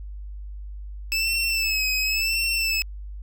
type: tone with vibrato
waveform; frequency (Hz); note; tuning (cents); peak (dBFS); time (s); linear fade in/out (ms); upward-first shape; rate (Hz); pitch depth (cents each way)
25% pulse; 2618; E7; -13; -18; 1.12-2.82; 0; sine; 0.93; 60
effects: added 50 Hz sine -33 dBFS peak until 3.22 s